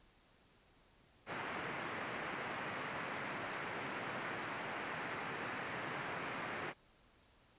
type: band-pass noise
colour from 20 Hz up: white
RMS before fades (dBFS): -43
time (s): 1.26-6.74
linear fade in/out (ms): 50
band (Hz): 110 to 2200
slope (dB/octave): 24
effects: pink hiss -68 dBFS RMS until 7.58 s + resampled to 8000 Hz